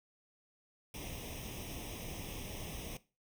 pink noise with comb filter, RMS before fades -44 dBFS, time 0.94-2.97 s, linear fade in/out 2 ms, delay 0.34 ms, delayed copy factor +0.8, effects noise-tail reverb RT60 0.3 s tail -18 dB re dry

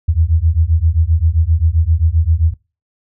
sine beating tone pair, 77.78 / 85.38 Hz, D#2 / F2, 0 / -39 cents, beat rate 7.6 Hz, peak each -13 dBFS, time 0.08-2.54 s, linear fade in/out 10 ms, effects noise-tail reverb RT60 0.3 s tail -23 dB re dry

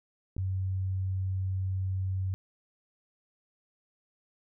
click, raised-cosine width 3 ms, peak -28 dBFS, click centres 0.366 s
sine tone, 94.5 Hz, F#2, 37 cents sharp, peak -28 dBFS, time 0.38-2.34 s, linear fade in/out 0 ms
effects none

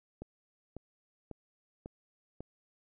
click train, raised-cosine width 2 ms, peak -29 dBFS, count 5, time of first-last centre 0.22-2.406 s, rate 1.83 Hz, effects none

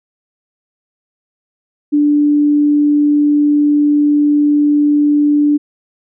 sine tone, 293.7 Hz, D4, in tune, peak -8 dBFS, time 1.92-5.58 s, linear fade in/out 20 ms, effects none

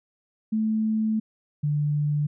sine tone pair in turn, 218.4 / 147.67 Hz, A3 / D3, -13 / +10 cents, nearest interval perfect fifth, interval 677 cents, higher first, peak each -21 dBFS, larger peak neither, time 0.52-1.2 / 1.63-2.27 s, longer first, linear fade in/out 10 ms, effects none

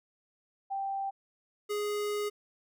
sine / square tone pair in turn, 784 / 415.3 Hz, G5 / G#4, 0 / 0 cents, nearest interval major seventh, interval 1100 cents, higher first, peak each -31 / -31 dBFS, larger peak neither, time 0.7-1.11 / 1.69-2.3 s, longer second, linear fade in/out 20 ms, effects none

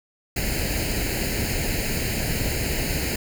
pink noise with comb filter, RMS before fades -25 dBFS, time 0.36-3.16 s, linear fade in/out 5 ms, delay 0.43 ms, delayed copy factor +0.8, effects none

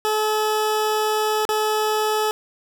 20% pulse tone with dropouts, 429.5 Hz, A4, 42 cents flat, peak -14 dBFS, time 0.05-2.31 s, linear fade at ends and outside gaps 0 ms, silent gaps 1.452-1.491 s, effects none

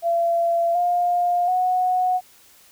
sine tone with pitch steps, 680 / 706.4 / 733.9 Hz, F5 / F5 / F#5, -46 / +20 / -14 cents, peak -17 dBFS, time 0.02-2.21 s, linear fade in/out 50 ms, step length 730 ms, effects white hiss -52 dBFS RMS until 2.71 s

